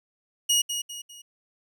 20% pulse tone with echo, 2889 Hz, F#7, 42 cents flat, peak -14 dBFS, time 0.49-0.62 s, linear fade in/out 10 ms, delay 200 ms, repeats 3, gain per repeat -8 dB, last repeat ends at 1.22 s, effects none

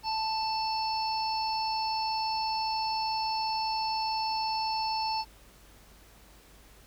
harmonic tone, 883 Hz, A5, 6 cents sharp, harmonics 1 / 3 / 5 / 6, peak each -29 / -42 / -36 / -38 dBFS, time 0.03-5.25 s, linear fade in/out 50 ms, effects added 50 Hz sine -57 dBFS peak until 6.86 s + pink hiss -57 dBFS RMS until 6.86 s

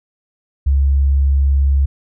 sine tone, 69 Hz, C#2, 7 cents flat, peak -10 dBFS, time 0.66-1.86 s, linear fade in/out 10 ms, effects none

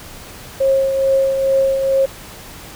sine tone with tremolo, 539 Hz, C#5, 49 cents flat, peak -10 dBFS, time 0.6-2.06 s, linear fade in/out 10 ms, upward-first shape triangle, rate 2.3 Hz, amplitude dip 50%, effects pink hiss -36 dBFS RMS until 2.75 s

